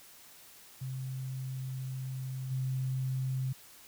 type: tone with level steps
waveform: sine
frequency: 130.81 Hz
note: C3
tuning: in tune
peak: -35 / -30 dBFS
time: 0.81-3.53 s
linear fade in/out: 10 ms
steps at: 2.5 s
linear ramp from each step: 20 ms
effects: white hiss -55 dBFS RMS until 3.87 s